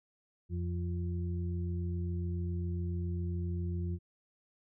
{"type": "harmonic tone", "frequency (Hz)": 87.31, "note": "F2", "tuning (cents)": 0, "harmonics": [1, 2, 4], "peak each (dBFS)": [-33, -39, -45], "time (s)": [0.49, 3.99], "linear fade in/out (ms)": 50, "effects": []}